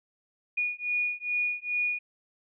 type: beating tone pair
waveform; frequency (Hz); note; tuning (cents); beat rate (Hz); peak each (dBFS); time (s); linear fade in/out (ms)
sine; 2450 / 2452.4; D#7 / D#7; -27 / -26; 2.4; -30; 0.57-1.99; 10
effects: none